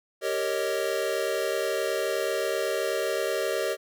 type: chord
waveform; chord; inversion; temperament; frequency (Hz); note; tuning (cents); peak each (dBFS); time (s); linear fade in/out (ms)
square; Eb dominant seventh; first; equal with one note detuned; 392 / 462.9 / 554.4 / 622.3; G4 / Bb4 / Db5 / Eb5; 0 / -12 / 0 / 0; -32; 0.21-3.77; 50
effects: none